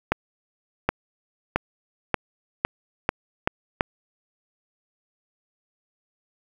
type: accelerating click train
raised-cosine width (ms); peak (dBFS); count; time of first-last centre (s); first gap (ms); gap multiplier
0.5; -4; 8; 0.12-3.809; 770; 0.87
effects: 7-bit